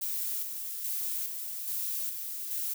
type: noise with tremolo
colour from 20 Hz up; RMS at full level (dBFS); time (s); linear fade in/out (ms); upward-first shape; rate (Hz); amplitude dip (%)
violet; -33; 0.01-2.74; 10; square; 1.2; 40
effects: none